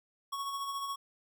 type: tone with tremolo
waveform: square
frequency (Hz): 1108.7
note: C#6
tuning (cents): 0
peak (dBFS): -34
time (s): 0.32-0.96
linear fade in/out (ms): 10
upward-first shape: sine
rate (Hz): 14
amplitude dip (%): 40
effects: none